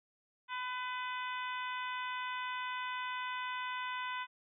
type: harmonic tone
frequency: 502 Hz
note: B4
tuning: 28 cents sharp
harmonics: 2 / 3 / 4 / 5 / 6 / 7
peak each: -39 / -43 / -45 / -47 / -49 / -50 dBFS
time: 0.48-4.27 s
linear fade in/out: 50 ms
effects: none